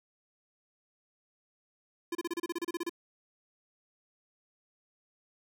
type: tone bursts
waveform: square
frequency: 341.9 Hz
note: F4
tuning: 37 cents flat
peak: -32 dBFS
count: 13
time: 2.12-2.895 s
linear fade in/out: 5 ms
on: 31 ms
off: 31 ms
effects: none